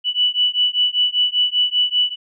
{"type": "beating tone pair", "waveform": "sine", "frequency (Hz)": [2960, 2965.1], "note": ["F#7", "F#7"], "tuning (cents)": [0, 3], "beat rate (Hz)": 5.1, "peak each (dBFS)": [-18, -18], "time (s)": [0.04, 2.16], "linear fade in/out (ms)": 50, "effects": []}